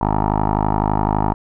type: tone with low-pass filter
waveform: 10% pulse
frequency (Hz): 51.91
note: G#1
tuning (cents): 0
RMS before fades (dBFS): -18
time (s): 0.01-1.34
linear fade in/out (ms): 5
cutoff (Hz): 960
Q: 8.1
effects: none